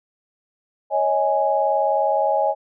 sine chord, C# suspended second, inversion none, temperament equal with one note detuned, 554.4 / 633.9 / 830.6 Hz, C#5 / D#5 / G#5, 0 / +32 / 0 cents, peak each -22 / -21 / -20 dBFS, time 0.9-2.55 s, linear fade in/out 50 ms, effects none

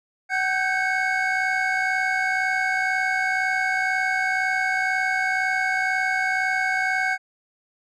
triangle tone cluster, 754 / 1531 / 1593 / 2205 Hz, F#5 / G6 / G6 / C#7, +32 / -41 / +27 / -10 cents, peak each -24 dBFS, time 0.29-7.18 s, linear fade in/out 50 ms, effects tanh soft clip ceiling -11 dBFS + resampled to 24000 Hz

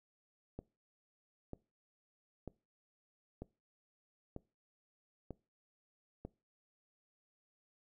click train, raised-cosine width 2 ms, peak -30 dBFS, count 7, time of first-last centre 0.59-6.25 s, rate 1.06 Hz, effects noise-tail reverb RT60 0.3 s tail -22 dB re dry

